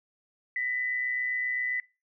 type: tone pair together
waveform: sine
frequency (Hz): 1866 / 1993.6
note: A#6 / B6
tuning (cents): +1 / +16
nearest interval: minor second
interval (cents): 115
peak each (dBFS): -38 / -28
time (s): 0.56-1.8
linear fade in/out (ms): 2
effects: noise-tail reverb RT60 0.3 s tail -22 dB re dry